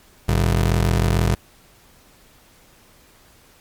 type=ring-modulated tone; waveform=30% pulse; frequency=82.41 Hz; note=E2; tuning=in tune; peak=-10 dBFS; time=0.28-1.35 s; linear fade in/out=10 ms; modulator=23.3 Hz; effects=pink hiss -52 dBFS RMS until 3.6 s + MP3 96 kbps